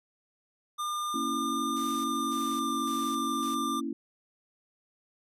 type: tone with pitch glide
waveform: square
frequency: 1205 to 1191.2 Hz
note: D6 to D6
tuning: +44 to +24 cents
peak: -31 dBFS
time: 0.78-3.81 s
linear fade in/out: 20 ms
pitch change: -20 cents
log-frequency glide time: 1.92-2.84 s
type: chord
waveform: sine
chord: A# diminished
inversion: none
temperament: equal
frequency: 233.1 / 277.2 / 329.6 Hz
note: A#3 / C#4 / E4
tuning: 0 / 0 / 0 cents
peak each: -36 / -34 / -36 dBFS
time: 1.14-3.93 s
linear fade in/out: 5 ms
type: noise with tremolo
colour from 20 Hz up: white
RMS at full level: -47 dBFS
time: 1.76-3.55 s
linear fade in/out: 10 ms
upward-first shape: square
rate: 1.8 Hz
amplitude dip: 75%
effects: resampled to 32000 Hz